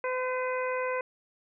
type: harmonic tone with a mistuned harmonic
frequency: 509 Hz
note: C5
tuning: 48 cents flat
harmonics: 1 / 2 / 3 / 4 / 5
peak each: -30 / -34 / -38 / -39 / -41 dBFS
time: 0.04-1.01 s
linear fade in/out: 2 ms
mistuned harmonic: 5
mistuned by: -37 cents
effects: none